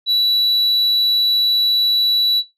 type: tone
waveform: sine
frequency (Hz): 3937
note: B7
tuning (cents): -6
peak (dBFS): -10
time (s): 0.06-2.43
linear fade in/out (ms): 50
effects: noise-tail reverb RT60 0.2 s tail -17 dB re dry + tanh soft clip ceiling -12 dBFS